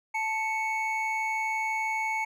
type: tone pair together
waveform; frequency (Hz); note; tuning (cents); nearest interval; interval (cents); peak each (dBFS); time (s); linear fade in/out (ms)
triangle; 880 / 2217; A5 / C#7; 0 / 0; octave + major third; 1600; -28; 0.14-2.25; 10
effects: none